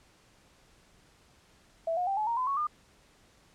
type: tone with pitch steps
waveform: sine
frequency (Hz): 659.3 / 719 / 784 / 855 / 932.4 / 1016.8 / 1108.8 / 1209.2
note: E5 / F#5 / G5 / A5 / A#5 / C6 / C#6 / D#6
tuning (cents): 0 / -50 / 0 / -50 / 0 / -50 / 0 / -50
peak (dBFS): -27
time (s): 1.87-2.67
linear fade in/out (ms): 5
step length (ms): 100
effects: pink hiss -62 dBFS RMS until 3.54 s + low-pass 9000 Hz 12 dB/octave